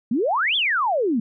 sine exponential two-way sweep, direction up then down, 210.5 to 3556 to 210.5 Hz, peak -18 dBFS, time 0.11-1.2 s, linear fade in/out 5 ms, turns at 0.56 s, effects none

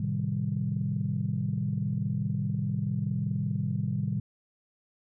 sine chord, A half-diminished seventh, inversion none, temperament equal, 110 / 130.81 / 155.56 / 196 Hz, A2 / C3 / Eb3 / G3, 0 / 0 / 0 / 0 cents, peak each -32 dBFS, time 0-4.2 s, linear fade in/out 5 ms, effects tanh soft clip ceiling -17 dBFS

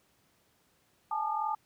sine tone cluster, 836 / 878 / 1213 Hz, G#5 / A5 / D#6, +11 / -4 / -44 cents, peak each -35 / -32 / -35 dBFS, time 1.11-1.55 s, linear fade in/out 5 ms, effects pink hiss -69 dBFS RMS until 1.65 s + high-pass 80 Hz 12 dB/octave

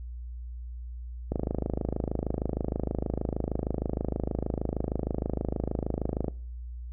click train, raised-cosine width 2 ms, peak -15 dBFS, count 132, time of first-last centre 1.32-6.282 s, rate 26.4 Hz, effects noise-tail reverb RT60 0.5 s tail -23 dB re dry + added 60 Hz sine -36 dBFS peak until 6.92 s

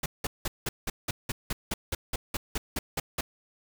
pink noise bursts, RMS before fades -30 dBFS, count 16, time 0.03-3.21 s, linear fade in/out 5 ms, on 30 ms, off 180 ms, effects none

